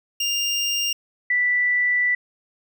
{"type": "tone pair in turn", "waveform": ["25% pulse", "sine"], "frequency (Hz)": [2800, 1972], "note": ["F7", "B6"], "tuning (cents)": [4, -3], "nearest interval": "tritone", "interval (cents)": 607, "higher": "first", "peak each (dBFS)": -17, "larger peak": "neither", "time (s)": [[0.2, 0.93], [1.3, 2.15]], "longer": "second", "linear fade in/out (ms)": 5, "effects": []}